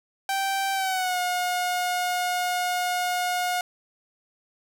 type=tone with pitch glide; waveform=sawtooth; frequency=780 to 719.4 Hz; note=G5 to F#5; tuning=-9 to -49 cents; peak=-20 dBFS; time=0.29-3.61 s; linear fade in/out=2 ms; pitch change=-140 cents; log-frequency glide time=0.73-1.19 s; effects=none